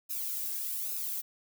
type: noise with flanger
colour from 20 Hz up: violet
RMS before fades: -35 dBFS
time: 0.09-1.22 s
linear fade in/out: 20 ms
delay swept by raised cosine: 0.76 to 1.86 ms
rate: 1.2 Hz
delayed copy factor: +0.75
effects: none

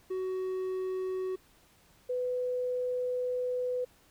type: tone pair in turn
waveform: triangle / sine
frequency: 373.8 / 499 Hz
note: F#4 / B4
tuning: +18 / +18 cents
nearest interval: perfect fourth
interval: 500 cents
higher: second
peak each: -29 / -29 dBFS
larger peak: neither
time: 0.1-1.36 / 2.09-3.85 s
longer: second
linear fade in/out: 10 ms
effects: pink hiss -63 dBFS RMS until 4.1 s

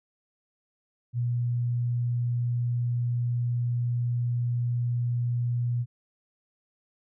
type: tone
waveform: sine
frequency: 120.7 Hz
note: B2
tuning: 39 cents flat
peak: -24 dBFS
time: 1.13-5.86 s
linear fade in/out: 50 ms
effects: none

